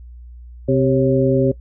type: harmonic tone with a mistuned harmonic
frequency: 130.81 Hz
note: C3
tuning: in tune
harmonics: 1 / 2 / 3 / 4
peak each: -18 / -18 / -18 / -18 dBFS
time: 0.68-1.52 s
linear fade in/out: 10 ms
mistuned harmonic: 4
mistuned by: +73 cents
effects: noise-tail reverb RT60 0.1 s tail -19 dB re dry + added 60 Hz sine -35 dBFS peak until 1.6 s